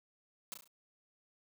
white noise with echo, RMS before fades -43 dBFS, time 0.52-0.54 s, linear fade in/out 0 ms, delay 34 ms, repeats 4, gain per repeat -6 dB, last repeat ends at 0.676 s, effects high-pass 150 Hz 12 dB/octave

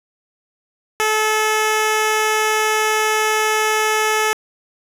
10% pulse tone, 432.5 Hz, A4, 30 cents flat, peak -7 dBFS, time 1-4.33 s, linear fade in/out 0 ms, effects resampled to 32000 Hz + 8-bit

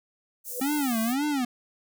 white high-pass noise, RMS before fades -36 dBFS, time 0.44-1.16 s, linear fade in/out 50 ms, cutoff 6800 Hz, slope 24 dB/octave
sine tone with exponential growth, 494.1 Hz, B4, 1 cent sharp, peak -28 dBFS, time 0.46-0.6 s, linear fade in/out 2 ms, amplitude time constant 29 ms
square tone with vibrato, 258.1 Hz, C4, 23 cents flat, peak -25 dBFS, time 0.61-1.45 s, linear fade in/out 5 ms, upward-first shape sine, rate 1.9 Hz, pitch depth 260 cents each way
effects none

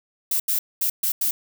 violet noise bursts at uneven times, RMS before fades -22 dBFS, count 5, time 0.31-0.4 / 0.48-0.59 / 0.81-0.9 / 1.03-1.12 / 1.21-1.31 s, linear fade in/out 5 ms, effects none

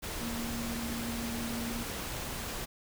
sine tone in noise, 233.1 Hz, A#3, in tune, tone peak -36 dBFS, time 0.2-1.84 s, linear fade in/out 20 ms, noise pink, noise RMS -38 dBFS, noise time 0.02-2.66 s, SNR -1 dB, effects none

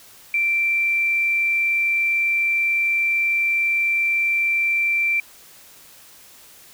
sine tone, 2349 Hz, D7, in tune, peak -17 dBFS, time 0.34-5.2 s, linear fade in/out 2 ms, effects white hiss -47 dBFS RMS until 6.73 s

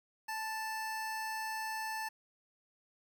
25% pulse tone, 880 Hz, A5, in tune, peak -33 dBFS, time 0.28-2.09 s, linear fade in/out 10 ms, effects 10-bit

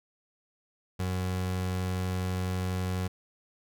30% pulse tone, 92.1 Hz, F#2, 7 cents flat, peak -26 dBFS, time 0.99-3.08 s, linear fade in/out 10 ms, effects none

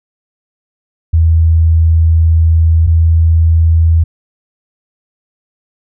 sine tone pair in turn, 81.5 / 81.86 Hz, E2 / E2, -19 / -12 cents, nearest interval unison, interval 7 cents, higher second, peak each -5 dBFS, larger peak neither, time 1.13-2.87 / 2.87-4.04 s, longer first, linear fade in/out 10 ms, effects none

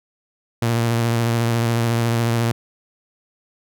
sawtooth tone with vibrato, 116.54 Hz, A#2, in tune, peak -13 dBFS, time 0.62-2.52 s, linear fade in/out 5 ms, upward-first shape triangle, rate 14 Hz, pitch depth 33 cents each way, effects none

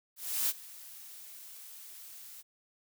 blue noise with ADSR envelope, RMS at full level -29 dBFS, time 0.16-2.43 s, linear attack 330 ms, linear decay 36 ms, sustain -20 dB, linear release 30 ms, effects none

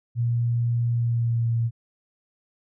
sine tone with pitch glide, 118.5 to 115.99 Hz, A#2 to A#2, +29 to -8 cents, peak -20 dBFS, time 0.15-1.71 s, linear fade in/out 50 ms, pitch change -37 cents, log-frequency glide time 0.91-1.51 s, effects none

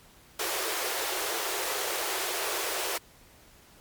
pink high-pass noise, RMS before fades -31 dBFS, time 0.39-2.98 s, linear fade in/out 5 ms, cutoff 340 Hz, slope 96 dB/octave, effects pink hiss -56 dBFS RMS until 3.8 s + MP3 96 kbps

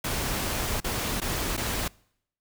pink noise with dropouts, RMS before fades -29 dBFS, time 0.04-1.88 s, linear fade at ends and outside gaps 5 ms, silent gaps 0.803-0.843 / 1.203-1.216 / 1.568-1.575 s, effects noise-tail reverb RT60 0.7 s tail -25 dB re dry

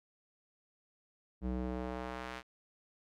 square tone with band-pass filter sweep, 62.4 Hz, B1, 19 cents sharp, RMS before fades -39 dBFS, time 1.41-2.43 s, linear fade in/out 50 ms, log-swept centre 190 to 2100 Hz, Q 0.75, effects none

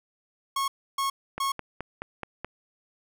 45% pulse tone bursts, 1094 Hz, C#6, 23 cents flat, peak -25 dBFS, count 3, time 0.56-1.52 s, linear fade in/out 5 ms, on 120 ms, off 300 ms
click train, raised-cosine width 0.5 ms, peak -18 dBFS, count 6, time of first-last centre 1.38-2.446 s, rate 4.69 Hz
effects none

